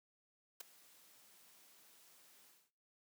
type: noise with ADSR envelope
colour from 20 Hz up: white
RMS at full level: -43 dBFS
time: 0.6-2.71 s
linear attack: 8 ms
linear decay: 7 ms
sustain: -22 dB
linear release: 240 ms
effects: noise-tail reverb RT60 0.5 s tail -21 dB re dry + high-pass 150 Hz 12 dB/octave